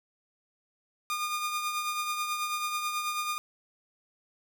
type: tone with tremolo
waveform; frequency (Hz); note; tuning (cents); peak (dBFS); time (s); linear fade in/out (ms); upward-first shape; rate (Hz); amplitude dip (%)
sawtooth; 1216; D#6; -40; -24; 1.1-3.38; 0; triangle; 9.2; 50
effects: none